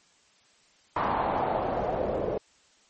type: noise with low-pass filter sweep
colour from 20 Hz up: white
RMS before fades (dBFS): -28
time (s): 0.96-2.38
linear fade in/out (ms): 5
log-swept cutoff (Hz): 1000 to 500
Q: 2.9
effects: white hiss -62 dBFS RMS until 2.89 s + MP3 32 kbps